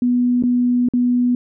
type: tone with dropouts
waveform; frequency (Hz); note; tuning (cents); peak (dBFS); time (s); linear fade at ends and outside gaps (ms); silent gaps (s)
sine; 245.5; B3; -10; -13; 0.02-1.35; 2; 0.425-0.436 / 0.887-0.936
effects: none